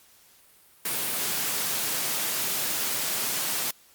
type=high-pass noise; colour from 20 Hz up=white; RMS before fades=-28 dBFS; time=0.85-3.71 s; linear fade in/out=5 ms; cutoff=110 Hz; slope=48 dB/octave; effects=white hiss -57 dBFS RMS until 3.94 s + Opus 48 kbps

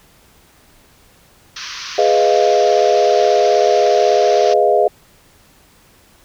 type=band-pass noise; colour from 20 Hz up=white; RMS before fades=-29 dBFS; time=1.56-4.54 s; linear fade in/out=5 ms; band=1000 to 6100 Hz; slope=96 dB/octave
type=chord; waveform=sine; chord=F half-diminished seventh; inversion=first; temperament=equal; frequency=415.3 / 493.9 / 622.3 / 698.5 Hz; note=Ab4 / Cb5 / Eb5 / F5; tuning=0 / 0 / 0 / 0 cents; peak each=-15 / -17 / -15 / -15 dBFS; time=1.98-4.88 s; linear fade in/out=5 ms
effects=pink hiss -50 dBFS RMS until 6.24 s

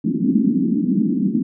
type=band-pass noise; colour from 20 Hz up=pink; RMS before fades=-18 dBFS; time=0.04-1.43 s; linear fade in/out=10 ms; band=190 to 290 Hz; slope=48 dB/octave; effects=none

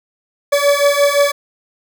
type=beating tone pair; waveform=40% pulse; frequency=568 / 573.8 Hz; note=C#5 / D5; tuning=+42 / -40 cents; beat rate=5.8 Hz; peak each=-13 dBFS; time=0.52-1.32 s; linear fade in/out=10 ms; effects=none

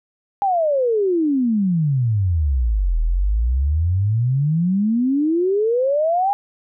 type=exponential two-way sweep; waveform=sine; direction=down then up; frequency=820 to 38.89 to 820 Hz; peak=-15 dBFS; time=0.42-6.33 s; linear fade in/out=0 ms; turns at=3 s; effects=none

